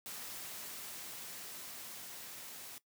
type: noise with level ramp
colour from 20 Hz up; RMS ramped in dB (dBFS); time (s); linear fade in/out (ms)
white; -45 to -49; 0.06-2.78; 0
effects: noise-tail reverb RT60 0.1 s tail -18 dB re dry + high-pass 100 Hz 12 dB/octave